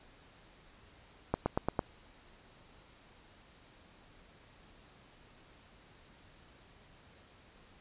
accelerating click train, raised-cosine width 1 ms, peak -15 dBFS, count 5, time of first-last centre 1.34-1.792 s, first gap 120 ms, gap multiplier 0.96, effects pink hiss -60 dBFS RMS until 7.8 s + resampled to 8000 Hz

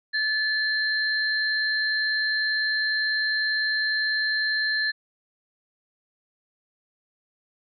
sine tone pair together, 1735 / 4141 Hz, A6 / C8, -25 / -19 cents, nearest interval octave + minor third, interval 1506 cents, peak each -23 / -28 dBFS, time 0.13-4.92 s, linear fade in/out 20 ms, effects none

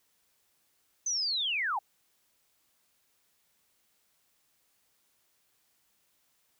sine linear sweep, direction down, 6230 to 740 Hz, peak -28 dBFS, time 1.06-1.79 s, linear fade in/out 5 ms, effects white hiss -72 dBFS RMS until 6.59 s

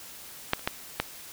clicks, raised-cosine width 0.3 ms, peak -6 / -28 / -9 / -8 dBFS, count 4, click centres 0.534 / 0.594 / 0.675 / 1 s, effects white hiss -45 dBFS RMS until 1.32 s

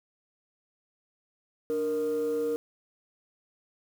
sine tone pair together, 293.7 / 466.2 Hz, D4 / A#4, 0 / 0 cents, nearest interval minor sixth, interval 800 cents, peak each -32 / -25 dBFS, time 1.7-2.56 s, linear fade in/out 0 ms, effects tanh soft clip ceiling -23 dBFS + 8-bit

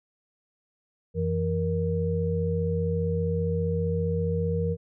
sine tone cluster, 90.8 / 165.9 / 468.7 Hz, F#2 / E3 / A#4, -32 / +11 / +9 cents, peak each -28 dBFS, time 1.14-4.77 s, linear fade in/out 50 ms, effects none

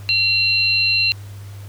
sine tone pair together, 2740 / 4105 Hz, F7 / C8, -34 / -34 cents, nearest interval perfect fifth, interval 700 cents, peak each -17 dBFS, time 0.09-1.12 s, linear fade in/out 0 ms, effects added 100 Hz sine -32 dBFS peak until 1.68 s + pink hiss -46 dBFS RMS until 1.68 s

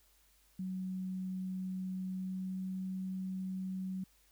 sine tone with pitch glide, 186.6 to 187.9 Hz, F#3 to F#3, +15 to +27 cents, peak -36 dBFS, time 0.59-4.04 s, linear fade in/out 5 ms, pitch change +12 cents, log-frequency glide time 1.96-2.85 s, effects added 50 Hz sine -70 dBFS peak until 4.31 s + white hiss -69 dBFS RMS until 4.31 s

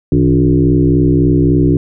sine tone with frequency modulation, 220 Hz, A3, in tune, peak -7 dBFS, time 0.12-1.77 s, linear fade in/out 2 ms, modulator 63.6 Hz, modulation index 2.3, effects none

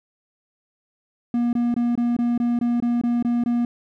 triangle tone bursts, 238.8 Hz, A#3, 42 cents sharp, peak -16 dBFS, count 11, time 1.34-3.65 s, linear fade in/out 2 ms, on 190 ms, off 22 ms, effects none

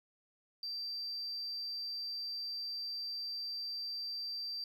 triangle tone, 4688 Hz, D8, 4 cents flat, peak -35 dBFS, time 0.63-4.64 s, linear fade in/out 2 ms, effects tanh soft clip ceiling -35 dBFS

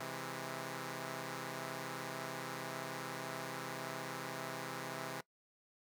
5% pulse chord, C augmented, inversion none, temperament equal with one note detuned, 131.49 / 164.81 / 207.7 Hz, C3 / E3 / G#3, +9 / 0 / 0 cents, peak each -33 / -34 / -38 dBFS, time 0-5.21 s, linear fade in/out 5 ms, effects noise-tail reverb RT60 0.1 s tail -21 dB re dry

